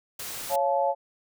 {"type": "noise", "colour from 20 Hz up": "white", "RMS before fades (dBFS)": -36, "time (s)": [0.19, 0.56], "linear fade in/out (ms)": 5}
{"type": "chord", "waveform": "sine", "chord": "Db augmented", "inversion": "none", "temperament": "just", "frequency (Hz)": [554.4, 693, 866.2], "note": ["Db5", "F5", "A5"], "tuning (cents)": [0, -14, -27], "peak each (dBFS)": [-25, -27, -26], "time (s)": [0.49, 0.95], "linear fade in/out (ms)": 50}
{"effects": []}